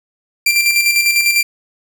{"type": "tone with tremolo", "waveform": "sawtooth", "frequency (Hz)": 2366, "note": "D7", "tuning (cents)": 12, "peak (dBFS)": -6, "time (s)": [0.46, 1.43], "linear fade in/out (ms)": 5, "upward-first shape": "square", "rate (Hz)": 10, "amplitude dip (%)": 45, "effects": []}